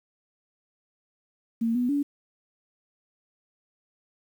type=tone with pitch steps; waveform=sine; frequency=229 / 246 / 285.9 Hz; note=A#3 / B3 / D4; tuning=-31 / -7 / -46 cents; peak=-22 dBFS; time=1.61-2.03 s; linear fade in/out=10 ms; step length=140 ms; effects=9-bit